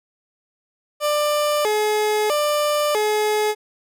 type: tone with vibrato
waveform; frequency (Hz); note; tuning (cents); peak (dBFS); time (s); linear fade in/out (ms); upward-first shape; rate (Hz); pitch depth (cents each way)
30% pulse; 502; B4; +28; -15; 1-3.55; 50; square; 0.77; 290
effects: none